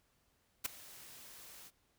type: noise with ADSR envelope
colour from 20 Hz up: white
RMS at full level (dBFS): -33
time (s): 0.64-1.71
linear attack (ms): 17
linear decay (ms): 8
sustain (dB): -21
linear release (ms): 43
effects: pink hiss -75 dBFS RMS until 1.98 s